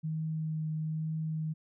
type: tone with vibrato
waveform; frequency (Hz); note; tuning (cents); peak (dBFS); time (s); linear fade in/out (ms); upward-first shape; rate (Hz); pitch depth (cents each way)
sine; 157.2; D#3; +18; -31; 0.03-1.54; 20; triangle; 1.1; 14
effects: none